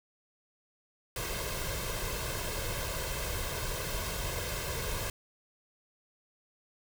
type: noise with comb filter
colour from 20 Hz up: pink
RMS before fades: -35 dBFS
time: 1.16-5.1 s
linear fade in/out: 2 ms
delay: 1.9 ms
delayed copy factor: +0.65
effects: none